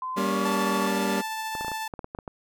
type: tone with pitch glide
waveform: sine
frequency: 1028 to 1127.5 Hz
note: C6 to C#6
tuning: -31 to +29 cents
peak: -29 dBFS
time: 0.02-0.87 s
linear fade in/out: 2 ms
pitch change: +160 cents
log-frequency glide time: 0.14-0.41 s
type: chord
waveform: 25% pulse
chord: G diminished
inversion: none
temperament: just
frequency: 196 / 235.2 / 282.2 Hz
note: G3 / Bb3 / Db4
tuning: 0 / +16 / +31 cents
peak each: -23 / -27 / -28 dBFS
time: 0.16-1.22 s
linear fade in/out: 20 ms
type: tone with tremolo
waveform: sawtooth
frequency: 880 Hz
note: A5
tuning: in tune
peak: -25 dBFS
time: 0.45-1.88 s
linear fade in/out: 5 ms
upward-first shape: triangle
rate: 14 Hz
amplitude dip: 25%
type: clicks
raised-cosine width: 1 ms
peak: -21 dBFS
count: 11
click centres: 1.552 / 1.61 / 1.647 / 1.682 / 1.717 / 1.938 / 1.992 / 2.044 / 2.149 / 2.188 / 2.278 s
effects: none